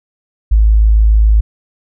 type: tone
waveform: sine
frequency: 53.6 Hz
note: A1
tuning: 45 cents flat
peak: -5 dBFS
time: 0.51-1.41 s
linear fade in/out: 10 ms
effects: none